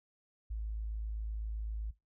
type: tone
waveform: sine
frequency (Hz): 53.9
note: A1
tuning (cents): -35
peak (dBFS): -35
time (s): 0.5-1.91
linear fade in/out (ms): 10
effects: noise-tail reverb RT60 0.2 s tail -18 dB re dry